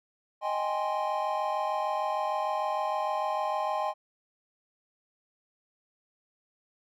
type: chord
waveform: triangle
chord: Ab major seventh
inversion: second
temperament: equal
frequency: 622.3 / 784 / 830.6 / 1046.5 Hz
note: Eb5 / G5 / Ab5 / C6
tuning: 0 / 0 / 0 / 0 cents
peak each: -31 / -32 / -31 / -31 dBFS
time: 0.41-3.94 s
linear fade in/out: 50 ms
effects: none